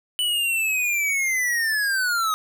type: linear sweep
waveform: square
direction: down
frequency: 2986 to 1252 Hz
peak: -21 dBFS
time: 0.19-2.34 s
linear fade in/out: 0 ms
effects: none